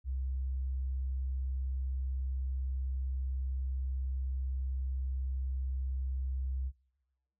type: tone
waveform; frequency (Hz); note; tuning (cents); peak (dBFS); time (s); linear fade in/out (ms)
sine; 65.41; C2; 0; -32; 0.04-6.72; 50
effects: noise-tail reverb RT60 1.0 s tail -23 dB re dry